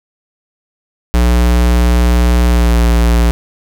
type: tone with pitch glide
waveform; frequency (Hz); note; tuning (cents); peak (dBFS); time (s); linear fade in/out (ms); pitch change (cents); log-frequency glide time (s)
square; 60.1 to 58.36; B1 to A#1; -46 to +3; -8; 1.14-3.31; 0; -51; 2.49-2.75
effects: none